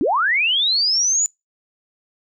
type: linear sweep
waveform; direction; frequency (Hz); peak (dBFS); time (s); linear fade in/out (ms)
sine; up; 233.1 to 7040; -15; 0.01-1.26; 0
effects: noise-tail reverb RT60 0.2 s tail -25 dB re dry